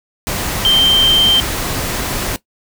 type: tone in noise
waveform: sine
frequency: 3136 Hz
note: G7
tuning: in tune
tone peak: -8 dBFS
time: 0.65-1.4 s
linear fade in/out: 0 ms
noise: pink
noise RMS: -20 dBFS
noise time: 0.27-2.36 s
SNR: +9 dB
effects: noise-tail reverb RT60 0.1 s tail -17 dB re dry